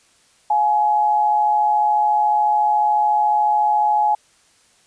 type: tone pair together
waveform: sine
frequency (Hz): 708 / 842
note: F5 / G#5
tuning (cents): +23 / +24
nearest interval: minor third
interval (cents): 301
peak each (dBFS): -24 / -14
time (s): 0.5-4.15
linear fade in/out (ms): 5
effects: white hiss -56 dBFS RMS until 4.86 s + resampled to 22050 Hz